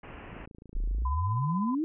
pink low-pass noise, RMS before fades -45 dBFS, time 0.03-0.46 s, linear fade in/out 5 ms, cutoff 2900 Hz, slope 96 dB/octave
click train, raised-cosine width 3 ms, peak -35 dBFS, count 20, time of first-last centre 0.33-1.021 s, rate 27.5 Hz
sine exponential sweep, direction up, 32.7 to 329.6 Hz, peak -26 dBFS, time 0.75-1.84 s, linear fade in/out 0 ms
sine tone with tremolo, 1011 Hz, B5, 40 cents sharp, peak -30 dBFS, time 1.05-1.75 s, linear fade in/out 5 ms, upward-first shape triangle, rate 16 Hz, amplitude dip 55%
effects none

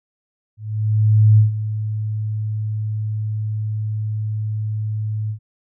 sine tone with ADSR envelope, 107.5 Hz, A2, 40 cents flat, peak -7 dBFS, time 0.57-5.39 s, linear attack 810 ms, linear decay 130 ms, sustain -13 dB, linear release 89 ms, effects none

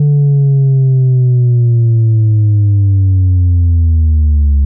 sine linear sweep, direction down, 146.83 to 69.2 Hz, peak -3 dBFS, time 0-4.65 s, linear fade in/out 5 ms, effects tanh soft clip ceiling -5 dBFS

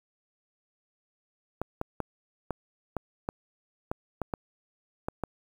clicks, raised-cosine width 1 ms, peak -16 dBFS, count 11, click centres 1.616 / 1.814 / 2.003 / 2.507 / 2.967 / 3.289 / 3.915 / 4.217 / 4.338 / 5.085 / 5.237 s, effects 8-bit

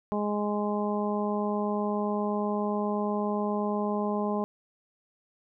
harmonic tone, 207.7 Hz, G#3, in tune, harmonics 1 / 2 / 3 / 4 / 5, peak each -29 / -32 / -34 / -35 / -36 dBFS, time 0.12-4.44 s, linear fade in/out 0 ms, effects none

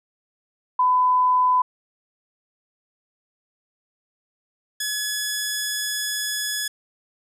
sine / 10% pulse tone pair in turn, 1004 / 1697.3 Hz, B5 / G#6, +28 / +37 cents, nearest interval major sixth, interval 909 cents, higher second, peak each -15 dBFS, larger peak neither, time 0.79-1.62 / 4.8-6.68 s, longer second, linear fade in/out 5 ms, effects none

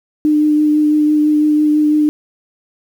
sine tone with vibrato, 301.7 Hz, D4, 47 cents sharp, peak -9 dBFS, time 0.25-2.09 s, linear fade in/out 0 ms, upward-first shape triangle, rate 6 Hz, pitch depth 16 cents each way, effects 7-bit

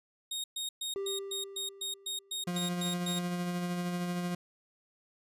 sawtooth tone bursts, 3729 Hz, A#7, in tune, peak -31 dBFS, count 12, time 0.31-3.19 s, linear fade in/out 5 ms, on 130 ms, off 120 ms
triangle tone with exponential decay, 393.8 Hz, G4, 8 cents sharp, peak -30 dBFS, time 0.96-2.8 s, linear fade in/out 0 ms, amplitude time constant 400 ms
40% pulse tone with tremolo, 176.7 Hz, F3, 21 cents sharp, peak -30 dBFS, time 2.47-4.35 s, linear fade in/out 5 ms, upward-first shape sine, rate 13 Hz, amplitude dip 30%
effects resampled to 32000 Hz

